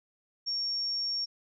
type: tone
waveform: sine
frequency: 5520 Hz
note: F8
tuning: 21 cents flat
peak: -29 dBFS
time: 0.46-1.26 s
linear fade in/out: 20 ms
effects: none